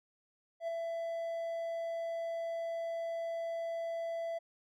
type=tone with ADSR envelope; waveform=triangle; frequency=667 Hz; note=E5; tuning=20 cents sharp; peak=-30 dBFS; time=0.6-4.39 s; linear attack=79 ms; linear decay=5 ms; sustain=-3 dB; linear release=15 ms; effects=none